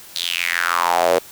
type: tone with high-pass filter sweep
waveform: square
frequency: 43.17 Hz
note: F1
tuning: 19 cents flat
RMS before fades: -19 dBFS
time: 0.15-1.19 s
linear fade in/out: 10 ms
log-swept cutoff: 4100 to 480 Hz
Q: 4.9
effects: white hiss -41 dBFS RMS until 1.31 s